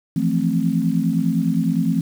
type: chord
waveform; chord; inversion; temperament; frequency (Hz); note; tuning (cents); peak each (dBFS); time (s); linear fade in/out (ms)
sine; F major seventh; third; equal; 164.81 / 174.61 / 220 / 261.6; E3 / F3 / A3 / C4; 0 / 0 / 0 / 0; -22; 0.16-2.01; 5
effects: 7-bit